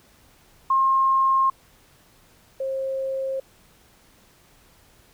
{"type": "tone pair in turn", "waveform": "sine", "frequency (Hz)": [1068, 534], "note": ["C6", "C5"], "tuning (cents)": [35, 35], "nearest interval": "octave", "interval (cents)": 1200, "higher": "first", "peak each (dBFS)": [-16, -24], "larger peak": "first", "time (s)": [[0.7, 1.5], [2.6, 3.4]], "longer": "neither", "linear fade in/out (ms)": 5, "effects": ["pink hiss -56 dBFS RMS until 5.13 s"]}